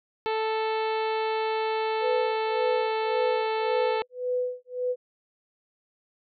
harmonic tone, 440 Hz, A4, in tune, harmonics 1 / 2 / 3 / 4 / 5 / 6 / 7 / 8 / 9 / 10, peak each -27 / -29 / -38 / -41 / -40 / -40 / -45 / -46 / -46 / -49 dBFS, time 0.26-4.02 s, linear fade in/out 0 ms
sine tone with tremolo, 498.5 Hz, B4, 16 cents sharp, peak -23 dBFS, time 2-4.96 s, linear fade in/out 50 ms, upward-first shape sine, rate 1.8 Hz, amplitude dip 100%
effects none

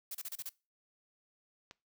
blue noise bursts, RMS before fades -41 dBFS, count 6, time 0.11-0.493 s, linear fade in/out 5 ms, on 38 ms, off 31 ms
click, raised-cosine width 0.2 ms, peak -31 dBFS, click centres 1.711 s
effects noise-tail reverb RT60 0.3 s tail -23 dB re dry

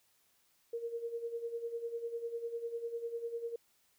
sine tone with tremolo, 466.2 Hz, A#4, in tune, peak -34 dBFS, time 0.73-3.56 s, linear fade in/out 5 ms, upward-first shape sine, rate 10 Hz, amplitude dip 70%, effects white hiss -72 dBFS RMS until 3.98 s

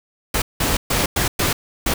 pink noise bursts at uneven times, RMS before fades -19 dBFS, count 6, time 0.34-0.42 / 0.6-0.77 / 0.9-1.06 / 1.16-1.28 / 1.39-1.53 / 1.86-1.94 s, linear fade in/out 5 ms, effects none

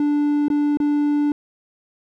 triangle tone with dropouts, 293 Hz, D4, 4 cents flat, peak -14 dBFS, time 0-1.32 s, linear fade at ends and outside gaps 2 ms, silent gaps 0.483-0.501 / 0.772-0.801 s, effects none

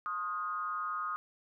sine tone with frequency modulation, 1244.5 Hz, D#6, in tune, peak -33 dBFS, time 0.06-1.16 s, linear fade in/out 0 ms, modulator 179 Hz, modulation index 0.7, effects none

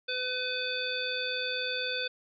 harmonic tone, 504 Hz, B4, 35 cents sharp, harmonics 1 / 3 / 5 / 7 / 9, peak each -37 / -36 / -37 / -35 / -38 dBFS, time 0.08-2.08 s, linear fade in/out 10 ms, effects none

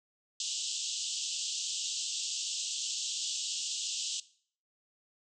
white band-pass noise, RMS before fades -36 dBFS, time 0.4-4.2 s, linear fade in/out 2 ms, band 2800 to 7900 Hz, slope 96 dB/octave, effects noise-tail reverb RT60 0.5 s tail -18 dB re dry

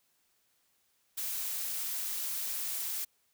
blue noise with amplitude modulation, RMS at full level -34 dBFS, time 1.17-3.05 s, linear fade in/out 10 ms, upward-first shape sine, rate 281 Hz, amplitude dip 35%, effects white hiss -73 dBFS RMS until 3.33 s

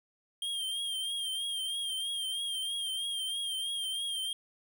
square tone with vibrato, 3200 Hz, G7, 35 cents sharp, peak -33 dBFS, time 0.42-4.33 s, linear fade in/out 2 ms, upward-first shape triangle, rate 3.1 Hz, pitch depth 59 cents each way, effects none

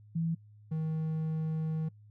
sine / triangle tone pair in turn, 164.81 / 158.29 Hz, E3 / D#3, 0 / +30 cents, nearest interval minor second, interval 70 cents, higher first, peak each -28 dBFS, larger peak neither, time 0.15-0.35 / 0.71-1.89 s, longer second, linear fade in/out 10 ms, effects noise-tail reverb RT60 0.1 s tail -25 dB re dry + added 105 Hz sine -53 dBFS peak until 2.1 s

